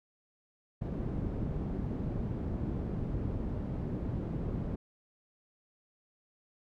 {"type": "low-pass noise", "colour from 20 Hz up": "white", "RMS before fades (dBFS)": -35, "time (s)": [0.81, 4.76], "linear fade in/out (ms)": 10, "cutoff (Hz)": 200, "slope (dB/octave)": 12, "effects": []}